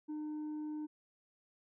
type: tone with tanh clipping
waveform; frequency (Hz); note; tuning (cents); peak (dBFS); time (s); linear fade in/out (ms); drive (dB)
sine; 303.8; D#4; -41; -39; 0.08-0.87; 20; 3
effects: none